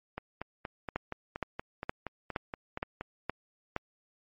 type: two click trains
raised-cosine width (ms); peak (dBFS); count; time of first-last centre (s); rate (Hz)
0.5; -16 / -21; 7 / 13; 0.96-3.764 / 0.18-3.01; 2.14 / 4.24
effects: MP3 32 kbps